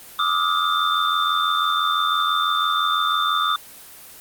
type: tone cluster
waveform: sine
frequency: 1178 / 1264 / 1408 / 3573 Hz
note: D6 / D#6 / F6 / A7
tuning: +5 / +27 / +14 / +26 cents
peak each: -22 / -22 / -27 / -23 dBFS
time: 0.19-3.56 s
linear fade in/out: 2 ms
effects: white hiss -42 dBFS RMS until 4.2 s + Opus 24 kbps